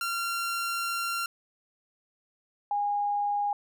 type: tone pair in turn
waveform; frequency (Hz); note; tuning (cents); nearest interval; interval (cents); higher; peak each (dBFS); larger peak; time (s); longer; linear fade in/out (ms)
sawtooth / sine; 1377 / 818.8; F6 / G#5; -25 / -25; major sixth; 900; first; -25; neither; 0.01-1.26 / 2.71-3.53; first; 2
effects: none